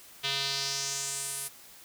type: tone with band-pass filter sweep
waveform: square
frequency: 138.1 Hz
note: C#3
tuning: 6 cents flat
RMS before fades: -33 dBFS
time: 0.23-1.49 s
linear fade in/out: 20 ms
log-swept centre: 3400 to 11000 Hz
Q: 2.7
effects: white hiss -52 dBFS RMS until 1.84 s